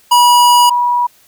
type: tone pair in turn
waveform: square / sine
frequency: 970 / 970 Hz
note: B5 / B5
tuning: -31 / -31 cents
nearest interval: unison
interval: 0 cents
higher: neither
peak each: -6 / -10 dBFS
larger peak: first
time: 0.11-0.7 / 0.7-1.07 s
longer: first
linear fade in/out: 10 ms
effects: white hiss -49 dBFS RMS until 1.27 s